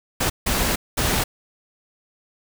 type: noise bursts at uneven times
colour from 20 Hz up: pink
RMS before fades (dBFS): -21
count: 3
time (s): 0.2-0.3 / 0.46-0.76 / 0.97-1.24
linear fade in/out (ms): 10
effects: none